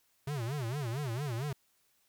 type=tone with vibrato; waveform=square; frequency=130 Hz; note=C3; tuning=11 cents flat; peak=-34 dBFS; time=0.27-1.53 s; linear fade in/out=5 ms; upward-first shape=sine; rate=4.4 Hz; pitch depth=250 cents each way; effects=white hiss -72 dBFS RMS until 2.08 s